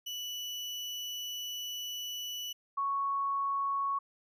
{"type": "tone pair in turn", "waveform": ["35% pulse", "sine"], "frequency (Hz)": [2960, 1108.7], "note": ["F#7", "C#6"], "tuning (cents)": [0, 0], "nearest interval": "octave + perfect fourth", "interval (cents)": 1700, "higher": "first", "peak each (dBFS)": [-35, -29], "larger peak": "second", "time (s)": [[0.06, 2.53], [2.77, 3.99]], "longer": "first", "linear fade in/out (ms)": 10, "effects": []}